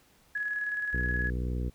sine tone with tremolo, 1682 Hz, G#6, 22 cents sharp, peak -28 dBFS, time 0.35-1.3 s, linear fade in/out 5 ms, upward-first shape square, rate 19 Hz, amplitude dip 35%
harmonic tone, 61.3 Hz, B1, 12 cents flat, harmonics 1 / 2 / 3 / 4 / 5 / 6 / 7 / 8, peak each -30 / -36 / -40 / -42 / -44 / -46 / -47 / -48 dBFS, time 0.93-1.7 s, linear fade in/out 10 ms
effects pink hiss -63 dBFS RMS until 1.74 s

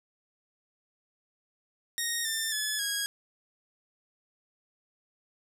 10% pulse tone with pitch steps, 1864.7 / 1788.7 / 1715.9 / 1646 Hz, A#6 / A6 / A6 / G#6, 0 / +28 / -44 / -16 cents, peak -20 dBFS, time 1.98-3.06 s, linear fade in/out 0 ms, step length 270 ms, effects none

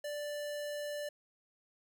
square tone, 587.3 Hz, D5, in tune, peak -38 dBFS, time 0.04-1.09 s, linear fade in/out 5 ms, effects none

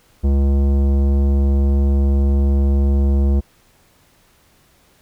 sine tone with tanh clipping, 69.3 Hz, C#2, in tune, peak -14 dBFS, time 0.23-3.41 s, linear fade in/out 20 ms, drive 15 dB, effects pink hiss -55 dBFS RMS until 5.01 s

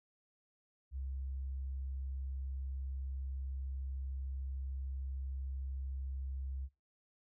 sine tone, 66.7 Hz, C2, 34 cents sharp, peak -38 dBFS, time 0.91-6.69 s, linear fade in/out 50 ms, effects noise-tail reverb RT60 0.3 s tail -21 dB re dry

